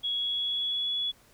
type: tone with pitch glide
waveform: sine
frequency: 3339 to 3391 Hz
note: G#7 to G#7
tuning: +9 to +35 cents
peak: -27 dBFS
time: 0.03-1.12 s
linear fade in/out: 20 ms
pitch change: +26 cents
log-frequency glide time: 0.14-0.9 s
effects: pink hiss -60 dBFS RMS until 1.33 s